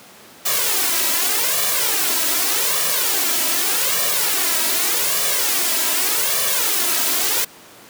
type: noise with flanger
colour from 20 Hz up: white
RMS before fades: -19 dBFS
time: 0.45-7.45 s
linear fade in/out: 10 ms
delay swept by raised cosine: 1.7 to 3.1 ms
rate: 0.84 Hz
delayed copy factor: +0.75
effects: pink hiss -43 dBFS RMS until 7.89 s + high-pass 200 Hz 12 dB/octave